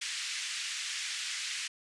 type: band-pass noise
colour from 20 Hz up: pink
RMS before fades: -37 dBFS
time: 0.01-1.68 s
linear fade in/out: 10 ms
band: 1900 to 8100 Hz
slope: 24 dB/octave
effects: resampled to 24000 Hz